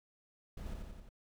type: noise with echo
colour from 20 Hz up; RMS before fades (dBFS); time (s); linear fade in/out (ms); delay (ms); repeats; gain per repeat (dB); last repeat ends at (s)
brown; -43; 0.57-0.74; 5; 88; 4; -3; 1.092
effects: none